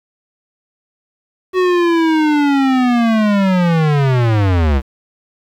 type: linear sweep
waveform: square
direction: down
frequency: 373.8 to 63.4 Hz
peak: -11 dBFS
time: 1.53-4.82 s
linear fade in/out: 50 ms
effects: low-pass 3000 Hz 12 dB/octave + 7-bit

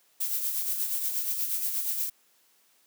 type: noise with tremolo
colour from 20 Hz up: violet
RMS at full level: -28 dBFS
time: 0.2-2.1 s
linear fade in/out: 10 ms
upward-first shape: sine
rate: 8.4 Hz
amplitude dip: 45%
effects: white hiss -65 dBFS RMS until 2.86 s + high-pass 200 Hz 12 dB/octave

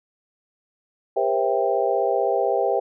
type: tone cluster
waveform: sine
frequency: 400.3 / 480.2 / 536 / 661 / 789 Hz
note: G4 / B4 / C5 / E5 / G5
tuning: +36 / -49 / +42 / +5 / +11 cents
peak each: -25 dBFS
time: 1.16-2.8 s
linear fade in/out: 10 ms
effects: none

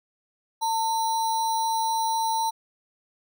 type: tone with sample-and-hold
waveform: sine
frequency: 898 Hz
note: A5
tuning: 35 cents sharp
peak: -22 dBFS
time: 0.61-2.51 s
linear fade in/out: 20 ms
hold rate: 4900 Hz
effects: none

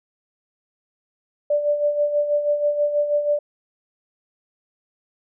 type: tone with tremolo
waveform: sine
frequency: 587.3 Hz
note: D5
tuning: in tune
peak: -15 dBFS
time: 1.5-3.39 s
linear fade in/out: 5 ms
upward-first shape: sine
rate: 6.2 Hz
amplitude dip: 60%
effects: none

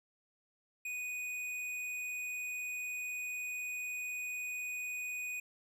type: tone with hard clipping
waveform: sine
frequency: 2482 Hz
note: D#7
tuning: 5 cents flat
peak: -39 dBFS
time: 0.85-5.4 s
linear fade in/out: 5 ms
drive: 10 dB
effects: none

